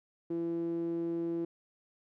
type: tone with band-pass filter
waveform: sawtooth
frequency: 168.1 Hz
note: E3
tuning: 34 cents sharp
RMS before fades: -34 dBFS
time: 0.3-1.45 s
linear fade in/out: 5 ms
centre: 340 Hz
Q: 5.4
effects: none